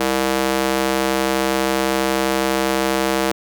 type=tone with high-pass filter; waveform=square; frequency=66.1 Hz; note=C2; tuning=18 cents sharp; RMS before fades=-19 dBFS; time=0-3.32 s; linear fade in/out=5 ms; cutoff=360 Hz; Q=0.99; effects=none